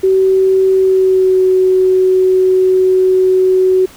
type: tone with pitch glide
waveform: sine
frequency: 380.5 to 373.3 Hz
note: F#4 to F#4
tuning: +48 to +15 cents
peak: -7 dBFS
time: 0.03-3.86 s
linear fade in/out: 10 ms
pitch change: -33 cents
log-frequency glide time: 0.71-1.42 s
effects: pink hiss -39 dBFS RMS until 3.96 s